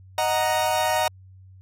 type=chord; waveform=40% pulse; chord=D# minor; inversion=none; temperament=equal; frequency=622.3 / 740 / 932.3 Hz; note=D#5 / F#5 / A#5; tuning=0 / 0 / 0 cents; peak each=-24 dBFS; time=0.18-1.08 s; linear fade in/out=2 ms; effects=added 94 Hz sine -45 dBFS peak until 1.61 s + AAC 48 kbps